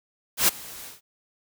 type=noise with ADSR envelope; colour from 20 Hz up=white; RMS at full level=-17 dBFS; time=0.37-1.01 s; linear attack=110 ms; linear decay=16 ms; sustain=-23 dB; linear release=150 ms; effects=none